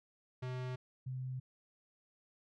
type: tone pair in turn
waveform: square / sine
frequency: 127.1 / 129.02 Hz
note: C3 / C3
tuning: -50 / -24 cents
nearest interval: unison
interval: 26 cents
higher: second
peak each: -39 / -38 dBFS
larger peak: second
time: 0.42-0.76 / 1.06-1.4 s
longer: neither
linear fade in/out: 10 ms
effects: low-pass 4000 Hz 12 dB/octave